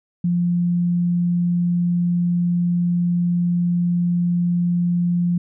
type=tone; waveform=sine; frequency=174.61 Hz; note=F3; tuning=in tune; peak=-16 dBFS; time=0.24-5.38 s; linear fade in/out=5 ms; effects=none